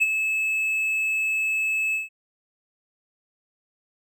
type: tone with ADSR envelope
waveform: triangle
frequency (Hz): 2600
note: E7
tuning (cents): -24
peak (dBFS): -13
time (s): 0-2.09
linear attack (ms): 22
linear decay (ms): 31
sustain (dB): -7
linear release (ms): 150
effects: none